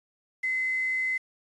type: tone with quantisation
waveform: sine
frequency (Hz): 2044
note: C7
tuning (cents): -41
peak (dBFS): -25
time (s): 0.43-1.18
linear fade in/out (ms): 10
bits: 8
effects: resampled to 22050 Hz